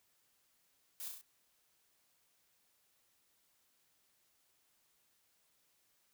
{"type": "noise with echo", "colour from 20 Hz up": "blue", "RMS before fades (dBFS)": -45, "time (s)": [1, 1.08], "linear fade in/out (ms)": 0, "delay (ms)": 33, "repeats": 4, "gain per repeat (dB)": -3, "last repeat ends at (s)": 1.212, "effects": ["white hiss -75 dBFS RMS until 6.13 s"]}